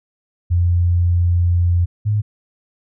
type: tone pair in turn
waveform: sine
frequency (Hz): 87.31 / 105.28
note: F2 / G#2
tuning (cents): 0 / +24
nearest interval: minor third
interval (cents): 324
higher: second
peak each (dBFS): -12 / -14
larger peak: first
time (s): 0.5-1.86 / 2.05-2.22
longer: first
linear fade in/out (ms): 20
effects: none

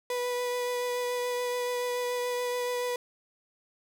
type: tone with vibrato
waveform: 35% pulse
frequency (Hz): 491.8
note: B4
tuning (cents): -7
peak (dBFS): -27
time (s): 0.1-2.96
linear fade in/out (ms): 2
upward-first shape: triangle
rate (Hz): 7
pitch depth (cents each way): 14
effects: none

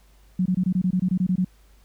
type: tone bursts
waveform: sine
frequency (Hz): 183.5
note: F#3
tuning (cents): -14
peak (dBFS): -18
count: 12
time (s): 0.39-1.447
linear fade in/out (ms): 5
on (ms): 67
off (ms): 23
effects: added 50 Hz sine -52 dBFS peak until 1.84 s + pink hiss -61 dBFS RMS until 1.84 s

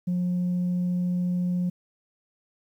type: tone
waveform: sine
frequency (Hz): 178.6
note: F3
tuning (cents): +39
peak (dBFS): -21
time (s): 0.07-1.7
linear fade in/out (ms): 10
effects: tanh soft clip ceiling -21 dBFS + 10-bit

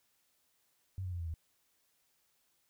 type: tone with pitch steps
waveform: sine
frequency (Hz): 94.8 / 90.99 / 87.33 / 83.83 / 80.46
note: F#2 / F#2 / F2 / E2 / E2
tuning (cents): +43 / -28 / 0 / +30 / -41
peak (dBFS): -36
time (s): 0.98-1.34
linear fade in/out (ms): 0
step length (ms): 72
effects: white hiss -75 dBFS RMS until 2.69 s

